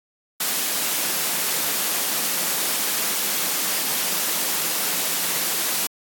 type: high-pass noise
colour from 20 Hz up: white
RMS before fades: -23 dBFS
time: 0.4-5.87 s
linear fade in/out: 5 ms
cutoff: 150 Hz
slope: 48 dB/octave
effects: AAC 64 kbps